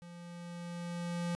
square tone with level ramp, 173 Hz, F3, 16 cents flat, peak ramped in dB -49 to -33 dBFS, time 0.02-1.35 s, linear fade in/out 0 ms, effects resampled to 24000 Hz

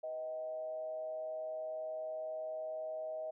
sine tone with frequency modulation, 631 Hz, D#5, 24 cents sharp, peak -38 dBFS, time 0.03-3.31 s, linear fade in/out 10 ms, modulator 138 Hz, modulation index 0.4, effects none

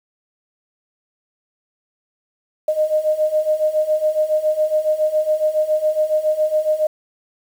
sine beating tone pair, 612 / 619.2 Hz, D#5 / D#5, -29 / -9 cents, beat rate 7.2 Hz, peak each -20 / -17 dBFS, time 2.68-6.87 s, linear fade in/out 5 ms, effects 7-bit

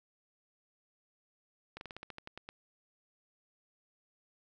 slowing click train, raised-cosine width 0.3 ms, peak -28 dBFS, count 11, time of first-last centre 1.77-2.489 s, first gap 41 ms, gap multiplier 1.12, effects none

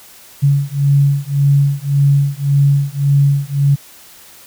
sine beating tone pair, 140 / 141.8 Hz, C#3 / C#3, +18 / +40 cents, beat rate 1.8 Hz, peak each -13 dBFS, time 0.42-3.76 s, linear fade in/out 20 ms, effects white hiss -41 dBFS RMS until 4.46 s

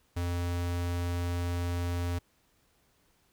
square tone, 87.31 Hz, F2, in tune, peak -30 dBFS, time 0.16-2.19 s, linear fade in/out 10 ms, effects pink hiss -69 dBFS RMS until 3.32 s

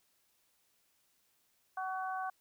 harmonic tone, 376.2 Hz, F#4, 29 cents sharp, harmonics 2 / 3 / 4, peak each -37 / -41 / -43 dBFS, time 1.77-2.3 s, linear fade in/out 5 ms, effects white hiss -74 dBFS RMS until 2.4 s

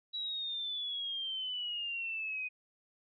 sine exponential sweep, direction down, 3913 to 2489 Hz, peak -35 dBFS, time 0.13-2.49 s, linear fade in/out 20 ms, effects none

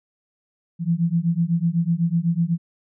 sine beating tone pair, 164.81 / 172.81 Hz, E3 / F3, 0 / -18 cents, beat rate 8 Hz, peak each -21 dBFS, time 0.79-2.58 s, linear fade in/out 50 ms, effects none

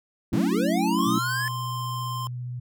sine chord, F# minor seventh, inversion none, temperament equal, 185 / 220 / 277.2 / 329.6 Hz, F#3 / A3 / C#4 / E4, 0 / 0 / 0 / 0 cents, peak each -27 dBFS, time 0.32-1.19 s, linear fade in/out 10 ms
square linear sweep, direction up, 86 to 1760 Hz, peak -27 dBFS, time 0.33-1.48 s, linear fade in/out 0 ms
square tone, 1046.5 Hz, C6, in tune, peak -31 dBFS, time 0.99-2.27 s, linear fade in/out 0 ms
sine tone with vibrato, 123.47 Hz, B2, in tune, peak -30 dBFS, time 1.06-2.6 s, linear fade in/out 10 ms, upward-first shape triangle, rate 15 Hz, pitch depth 13 cents each way
effects none

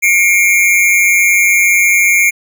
square tone pair together, 2158 / 2349 Hz, C#7 / D7, -47 / 0 cents, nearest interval minor second, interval 147 cents, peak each -11 dBFS, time 0.02-2.31 s, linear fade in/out 20 ms, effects none

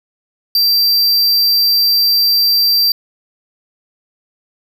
square tone, 4700 Hz, D8, 1 cent sharp, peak -10 dBFS, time 0.55-2.92 s, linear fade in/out 2 ms, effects none

